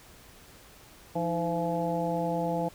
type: harmonic tone with a mistuned harmonic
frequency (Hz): 170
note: F3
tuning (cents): -46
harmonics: 1 / 2 / 3 / 4 / 5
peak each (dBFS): -32 / -35 / -32 / -33 / -34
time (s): 1.15-2.69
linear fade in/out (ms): 10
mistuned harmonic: 2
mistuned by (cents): -110
effects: pink hiss -53 dBFS RMS until 2.74 s